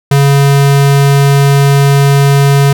square tone, 140 Hz, C#3, 18 cents sharp, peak -5 dBFS, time 0.11-2.73 s, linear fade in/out 5 ms, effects none

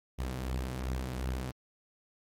sawtooth beating tone pair, 61.74 / 64.44 Hz, B1 / C2, 0 / -26 cents, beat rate 2.7 Hz, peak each -35 / -30 dBFS, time 0.18-1.52 s, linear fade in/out 20 ms, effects MP3 64 kbps

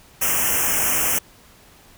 white band-stop noise, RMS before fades -20 dBFS, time 0.21-1.19 s, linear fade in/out 10 ms, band 3100 to 5500 Hz, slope 96 dB/octave, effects pink hiss -50 dBFS RMS until 1.97 s

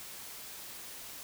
silence, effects white hiss -46 dBFS RMS until 1.23 s

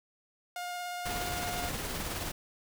sawtooth tone with vibrato, 711 Hz, F5, 31 cents sharp, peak -32 dBFS, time 0.56-1.69 s, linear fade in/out 2 ms, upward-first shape square, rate 17 Hz, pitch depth 8 cents each way
pink noise with tremolo, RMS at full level -35 dBFS, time 1.05-2.32 s, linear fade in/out 10 ms, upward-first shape sine, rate 19 Hz, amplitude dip 30%
effects none

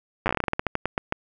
slowing click train, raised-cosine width 0.5 ms, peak -8 dBFS, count 18, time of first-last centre 0.26-1.124 s, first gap 9 ms, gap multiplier 1.19, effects none

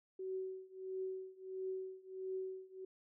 sine tone with tremolo, 377.1 Hz, F#4, 33 cents sharp, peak -37 dBFS, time 0.19-2.85 s, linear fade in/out 5 ms, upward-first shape triangle, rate 1.5 Hz, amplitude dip 95%, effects none

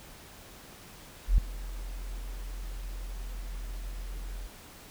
sine tone with ADSR envelope, 43 Hz, F1, 26 cents flat, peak -15 dBFS, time 1.27-4.48 s, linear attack 110 ms, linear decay 3 ms, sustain -20 dB, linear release 24 ms, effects pink hiss -50 dBFS RMS until 4.9 s

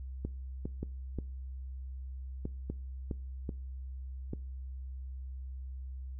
clicks, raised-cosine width 3 ms, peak -23 dBFS, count 9, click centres 0.25 / 0.655 / 0.83 / 1.187 / 2.454 / 2.7 / 3.112 / 3.492 / 4.334 s, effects noise-tail reverb RT60 0.4 s tail -22 dB re dry + added 65 Hz sine -39 dBFS peak until 6.19 s

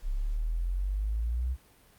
sine exponential sweep, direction up, 32.7 to 65.3 Hz, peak -27 dBFS, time 0.02-1.57 s, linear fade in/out 50 ms, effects pink hiss -60 dBFS RMS until 1.98 s + Opus 48 kbps

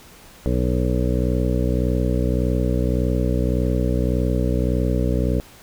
harmonic tone, 61.74 Hz, B1, in tune, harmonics 1 / 2 / 3 / 4 / 5 / 7 / 8 / 9, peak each -21 / -24 / -26 / -27 / -28 / -29 / -30 / -31 dBFS, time 0.46-5.4 s, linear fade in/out 0 ms, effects pink hiss -46 dBFS RMS until 5.62 s

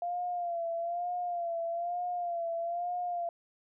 sine tone with vibrato, 692 Hz, F5, 16 cents flat, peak -31 dBFS, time 0.02-3.29 s, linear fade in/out 2 ms, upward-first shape sine, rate 1.1 Hz, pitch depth 55 cents each way, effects none

